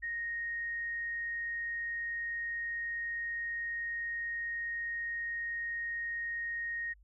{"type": "tone", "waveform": "sine", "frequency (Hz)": 1864.7, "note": "A#6", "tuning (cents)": 0, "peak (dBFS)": -34, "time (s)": [0.02, 6.94], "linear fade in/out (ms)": 20, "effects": ["added 50 Hz sine -58 dBFS peak until 7.03 s"]}